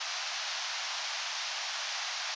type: band-pass noise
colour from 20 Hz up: white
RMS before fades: -36 dBFS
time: 0-2.35 s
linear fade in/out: 10 ms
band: 660 to 6100 Hz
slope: 48 dB/octave
effects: resampled to 16000 Hz